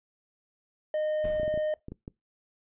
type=tone; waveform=triangle; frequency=614 Hz; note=D#5; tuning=23 cents flat; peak=-24 dBFS; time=0.94-1.74 s; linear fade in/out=2 ms
type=noise with exponential decay; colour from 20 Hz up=brown; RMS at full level=-36 dBFS; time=1.24-1.8 s; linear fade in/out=5 ms; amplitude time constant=120 ms
type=clicks; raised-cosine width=3 ms; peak=-26 dBFS; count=9; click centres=1.254 / 1.398 / 1.432 / 1.479 / 1.541 / 1.576 / 1.884 / 1.92 / 2.079 s
effects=noise-tail reverb RT60 0.2 s tail -24 dB re dry + resampled to 8000 Hz